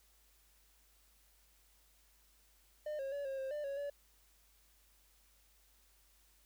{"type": "tone with pitch steps", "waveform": "triangle", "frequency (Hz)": [604, 542, 569, 539, 532, 594, 555, 572], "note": ["D5", "C#5", "C#5", "C#5", "C5", "D5", "C#5", "D5"], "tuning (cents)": [48, -39, 45, -49, 29, 20, 2, -46], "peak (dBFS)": -36, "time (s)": [2.86, 3.9], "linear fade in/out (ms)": 5, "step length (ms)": 130, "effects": ["added 50 Hz sine -70 dBFS peak until 6.45 s", "white hiss -70 dBFS RMS until 6.45 s"]}